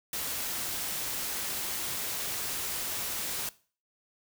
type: noise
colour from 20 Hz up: white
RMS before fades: -34 dBFS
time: 0.13-3.49 s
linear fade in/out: 2 ms
effects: noise-tail reverb RT60 0.4 s tail -19 dB re dry